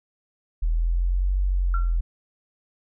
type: exponential two-way sweep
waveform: sine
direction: up then down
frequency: 39.95 to 47.54 to 41.35 Hz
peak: -19 dBFS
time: 0.62-2.01 s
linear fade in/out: 10 ms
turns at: 1.38 s
type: tone with exponential decay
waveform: sine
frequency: 1364 Hz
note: F6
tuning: 41 cents flat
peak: -26 dBFS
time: 1.74-1.97 s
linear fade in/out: 2 ms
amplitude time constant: 48 ms
effects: none